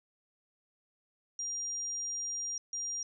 sine tone bursts at uneven times, 5700 Hz, F8, 34 cents sharp, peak -34 dBFS, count 2, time 1.39-2.58 / 2.73-3.03 s, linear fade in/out 2 ms, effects none

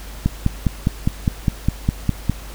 click train, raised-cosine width 5 ms, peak -3 dBFS, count 11, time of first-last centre 0.26-2.297 s, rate 4.91 Hz, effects added 50 Hz sine -33 dBFS peak until 2.54 s + pink hiss -39 dBFS RMS until 2.54 s

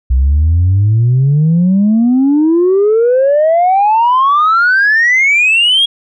sine exponential sweep, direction up, 61.74 to 3322 Hz, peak -5 dBFS, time 0.1-5.86 s, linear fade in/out 10 ms, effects tanh soft clip ceiling -4 dBFS

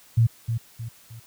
sine tone with echo, 115 Hz, A#2, 23 cents flat, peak -14 dBFS, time 0.17-0.27 s, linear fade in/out 10 ms, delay 310 ms, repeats 3, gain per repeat -8 dB, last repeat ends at 1.2 s, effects white hiss -53 dBFS RMS until 1.26 s

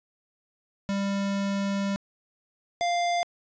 square tone pair in turn, 198.2 / 696.8 Hz, G3 / F5, +19 / -4 cents, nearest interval octave + minor seventh, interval 2177 cents, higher second, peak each -26 / -24 dBFS, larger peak second, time 0.89-1.96 / 2.81-3.23 s, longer first, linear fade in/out 0 ms, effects resampled to 16000 Hz + 11-bit

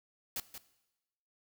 white noise with echo, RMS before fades -37 dBFS, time 0.36-0.4 s, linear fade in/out 2 ms, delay 180 ms, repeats 1, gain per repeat -9 dB, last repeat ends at 0.58 s, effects noise-tail reverb RT60 1.0 s tail -17 dB re dry

